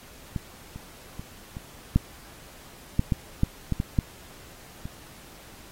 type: clicks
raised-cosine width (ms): 5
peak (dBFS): -16 / -25 / -23 / -23 / -6 / -8 / -10 / -8 / -12 / -13 / -8 / -22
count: 12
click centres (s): 0.362 / 0.76 / 1.195 / 1.569 / 1.96 / 2.994 / 3.122 / 3.434 / 3.723 / 3.801 / 3.988 / 4.855
effects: pink hiss -49 dBFS RMS until 5.71 s + AAC 48 kbps